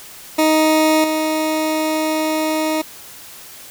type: tone with level steps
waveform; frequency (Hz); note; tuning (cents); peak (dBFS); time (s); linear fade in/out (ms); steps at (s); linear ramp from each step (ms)
20% pulse; 312.7; D#4; +9; -7 / -12; 0.38-2.82; 10; 1.04; 2
effects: white hiss -38 dBFS RMS until 3.7 s